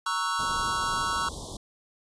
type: chord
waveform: square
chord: F# dominant seventh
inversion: first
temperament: equal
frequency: 932.3 / 1108.7 / 1318.5 / 1480 Hz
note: A#5 / C#6 / E6 / F#6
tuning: 0 / 0 / 0 / 0 cents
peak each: -35 / -31 / -31 / -35 dBFS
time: 0.06-1.29 s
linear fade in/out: 5 ms
type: band-stop noise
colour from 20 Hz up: pink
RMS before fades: -38 dBFS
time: 0.39-1.57 s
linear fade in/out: 5 ms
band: 1100 to 3300 Hz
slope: 96 dB/octave
effects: resampled to 22050 Hz